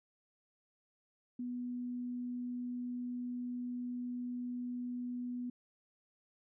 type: tone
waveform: sine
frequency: 245.8 Hz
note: B3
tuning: 8 cents flat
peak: -37 dBFS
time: 1.39-5.5 s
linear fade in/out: 5 ms
effects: none

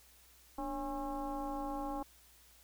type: tone with frequency modulation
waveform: sine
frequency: 555 Hz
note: C#5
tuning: 2 cents sharp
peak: -36 dBFS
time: 0.58-2.03 s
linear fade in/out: 5 ms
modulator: 264 Hz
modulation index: 1.8
effects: added 60 Hz sine -67 dBFS peak until 2.63 s + white hiss -63 dBFS RMS until 2.63 s

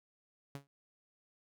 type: tone with exponential decay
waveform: sawtooth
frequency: 140 Hz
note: C#3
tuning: 18 cents sharp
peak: -36 dBFS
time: 0.55-0.67 s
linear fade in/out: 0 ms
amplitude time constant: 25 ms
effects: none

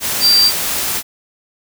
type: tone in noise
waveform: sine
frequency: 4699 Hz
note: D8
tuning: in tune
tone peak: -8 dBFS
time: 0.2-0.52 s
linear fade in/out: 50 ms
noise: white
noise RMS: -19 dBFS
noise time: 0-1.03 s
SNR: +8 dB
effects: none

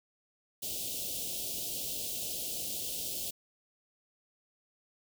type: band-stop noise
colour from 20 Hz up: white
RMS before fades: -37 dBFS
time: 0.62-3.31 s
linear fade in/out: 10 ms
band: 690 to 2800 Hz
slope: 48 dB/octave
effects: none

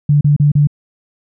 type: tone bursts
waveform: sine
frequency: 146.3 Hz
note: D3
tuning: 6 cents flat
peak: -7 dBFS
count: 4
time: 0.09-0.672 s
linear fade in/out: 5 ms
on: 120 ms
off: 34 ms
effects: none

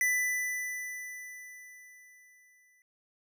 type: tone with exponential decay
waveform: square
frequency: 1990 Hz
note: B6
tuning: 13 cents sharp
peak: -25 dBFS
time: 0.01-2.82 s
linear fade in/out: 1 ms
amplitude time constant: 610 ms
effects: none

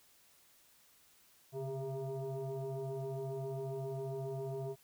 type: tone with frequency modulation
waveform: sine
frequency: 130.81 Hz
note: C3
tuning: in tune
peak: -37 dBFS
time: 1.52-4.76 s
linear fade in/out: 50 ms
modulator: 269 Hz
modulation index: 1.9
effects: white hiss -66 dBFS RMS until 4.83 s

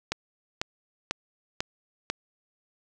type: click train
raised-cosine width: 0.2 ms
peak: -10 dBFS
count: 5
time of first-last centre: 0.12-2.1 s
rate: 2.02 Hz
effects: none

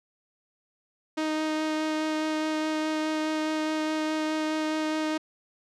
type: tone with vibrato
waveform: sawtooth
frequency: 311.1 Hz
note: D#4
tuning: in tune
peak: -22 dBFS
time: 1.17-5.18 s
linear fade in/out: 10 ms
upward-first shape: sine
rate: 4.8 Hz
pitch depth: 9 cents each way
effects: low-pass 6000 Hz 12 dB/octave

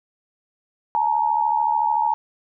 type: tone pair together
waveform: sine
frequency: 858.7 / 932.3 Hz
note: A5 / A#5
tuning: -42 / 0 cents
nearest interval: minor second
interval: 142 cents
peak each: -20 dBFS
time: 0.95-2.14 s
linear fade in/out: 0 ms
effects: none

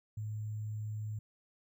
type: tone with sample-and-hold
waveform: sine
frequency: 107.2 Hz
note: A2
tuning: 45 cents flat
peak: -36 dBFS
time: 0.17-1.19 s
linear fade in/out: 5 ms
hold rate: 7350 Hz
effects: none

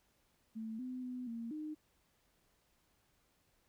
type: tone with pitch steps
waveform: sine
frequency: 221.9 / 253.9 / 250.7 / 230.9 / 306.5 Hz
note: A3 / B3 / B3 / A#3 / D#4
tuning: +15 / +48 / +26 / -16 / -26 cents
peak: -40 dBFS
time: 0.55-1.75 s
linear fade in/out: 20 ms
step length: 240 ms
effects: pink hiss -75 dBFS RMS until 3.68 s

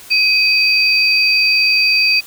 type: tone pair together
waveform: sine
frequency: 2517 / 4651 Hz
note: D#7 / D8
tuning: +19 / -18 cents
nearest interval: major seventh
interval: 1063 cents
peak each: -12 / -14 dBFS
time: 0.1-2.21 s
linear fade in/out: 20 ms
effects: white hiss -38 dBFS RMS until 2.26 s

